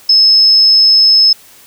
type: tone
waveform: sine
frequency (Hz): 5200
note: E8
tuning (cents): -24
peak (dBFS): -4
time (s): 0.09-1.33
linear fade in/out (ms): 5
effects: white hiss -41 dBFS RMS until 1.66 s